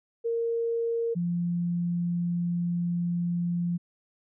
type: tone pair in turn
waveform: sine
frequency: 463 / 173.43 Hz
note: A#4 / F3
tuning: -12 / -12 cents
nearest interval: octave + perfect fourth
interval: 1700 cents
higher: first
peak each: -25 dBFS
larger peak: neither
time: 0.24-1.15 / 1.15-3.78 s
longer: second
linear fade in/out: 20 ms
effects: none